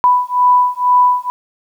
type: beating tone pair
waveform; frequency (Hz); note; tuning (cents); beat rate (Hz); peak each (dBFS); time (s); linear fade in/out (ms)
sine; 990 / 992.1; B5 / B5; +4 / +8; 2.1; -12; 0.04-1.3; 0
effects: 8-bit